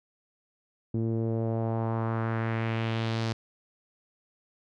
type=tone with low-pass filter sweep; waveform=sawtooth; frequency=113.2 Hz; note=A2; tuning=50 cents sharp; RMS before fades=-29 dBFS; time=0.94-3.33 s; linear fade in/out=5 ms; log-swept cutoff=310 to 5100 Hz; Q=1.9; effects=none